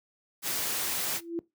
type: noise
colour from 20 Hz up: white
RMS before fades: -31 dBFS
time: 0.42-1.21 s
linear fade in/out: 50 ms
type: tone with exponential growth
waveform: sine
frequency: 337.2 Hz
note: E4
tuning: 39 cents sharp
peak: -26 dBFS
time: 1.04-1.39 s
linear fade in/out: 0 ms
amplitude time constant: 75 ms
effects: noise-tail reverb RT60 0.2 s tail -20 dB re dry + high-pass 100 Hz 12 dB/octave